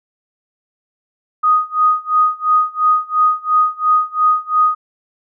sine tone with tremolo, 1244.5 Hz, D#6, in tune, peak -8 dBFS, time 1.43-4.75 s, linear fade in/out 10 ms, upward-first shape sine, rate 2.9 Hz, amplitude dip 95%, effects none

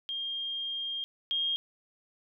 sine tone pair in turn, 3215 / 3233 Hz, G7 / G#7, +43 / -47 cents, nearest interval unison, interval 10 cents, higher second, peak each -32 / -27 dBFS, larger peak second, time 0.09-1.04 / 1.31-1.56 s, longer first, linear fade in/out 0 ms, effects none

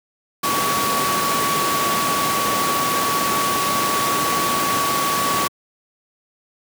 sine tone in noise, 1130 Hz, C#6, 33 cents sharp, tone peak -20 dBFS, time 0.43-5.48 s, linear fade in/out 10 ms, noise pink, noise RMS -21 dBFS, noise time 0.43-5.48 s, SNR -2 dB, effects high-pass 200 Hz 12 dB/octave

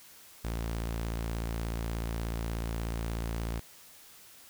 sawtooth tone, 56.6 Hz, A1, 50 cents sharp, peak -28 dBFS, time 0.44-3.6 s, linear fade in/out 10 ms, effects white hiss -54 dBFS RMS until 4.49 s

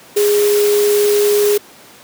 sine tone in noise, 413.5 Hz, G#4, 8 cents flat, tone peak -10 dBFS, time 0.16-1.58 s, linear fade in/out 10 ms, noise white, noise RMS -22 dBFS, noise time 0.16-1.58 s, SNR +9 dB, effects pink hiss -41 dBFS RMS until 2.03 s + high-pass 200 Hz 12 dB/octave

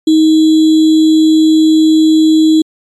sine tone with sample-and-hold, 315.1 Hz, D#4, 22 cents sharp, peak -4 dBFS, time 0.07-2.62 s, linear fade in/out 5 ms, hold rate 3675 Hz, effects low-pass 7000 Hz 12 dB/octave + MP3 96 kbps

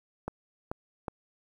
clicks, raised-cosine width 1 ms, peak -19 dBFS, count 3, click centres 0.28 / 0.715 / 1.082 s, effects 9-bit

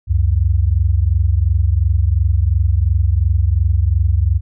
sine tone pair together, 68.7 / 91.53 Hz, C#2 / F#2, -15 / -18 cents, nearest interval perfect fourth, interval 497 cents, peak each -14 dBFS, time 0.07-4.41 s, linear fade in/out 50 ms, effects none

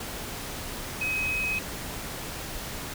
sine tone in noise, 2534 Hz, D#7, 31 cents sharp, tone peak -26 dBFS, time 1.01-1.59 s, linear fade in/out 5 ms, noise pink, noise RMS -36 dBFS, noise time 0-2.94 s, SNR +7 dB, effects none

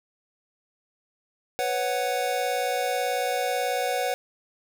square chord, B suspended second, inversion none, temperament equal with one note detuned, 496.2 / 554.4 / 740 Hz, B4 / C#5 / F#5, +8 / 0 / 0 cents, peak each -30 / -31 / -28 dBFS, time 1.59-4.14 s, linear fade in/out 0 ms, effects none

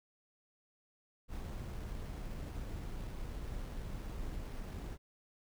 brown noise with sample-and-hold, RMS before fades -42 dBFS, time 1.28-4.98 s, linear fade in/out 50 ms, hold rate 7350 Hz, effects none

